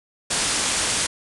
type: low-pass noise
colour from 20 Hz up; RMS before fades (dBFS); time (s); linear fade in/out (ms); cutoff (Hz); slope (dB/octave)
white; -23; 0.3-1.07; 10; 10000; 96
effects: none